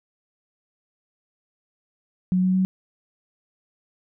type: tone with pitch steps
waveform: sine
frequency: 183.6 / 185.52 / 187.46 Hz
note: F#3 / F#3 / F#3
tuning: -13 / +5 / +23 cents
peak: -17 dBFS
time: 2.32-2.65 s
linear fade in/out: 0 ms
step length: 110 ms
effects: none